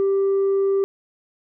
sine tone with tanh clipping, 392 Hz, G4, in tune, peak -17 dBFS, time 0-0.84 s, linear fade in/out 0 ms, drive 1 dB, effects none

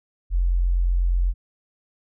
sine tone, 44.1 Hz, F1, 18 cents sharp, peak -17 dBFS, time 0.3-1.34 s, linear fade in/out 50 ms, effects none

